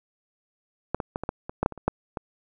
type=clicks; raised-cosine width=1 ms; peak=-10 / -14 / -14 / -17 / -12 / -19 / -9 / -6 / -22 / -27 / -7 / -16 dBFS; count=12; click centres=0.946 / 1.002 / 1.159 / 1.236 / 1.291 / 1.495 / 1.63 / 1.661 / 1.723 / 1.777 / 1.88 / 2.172 s; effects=none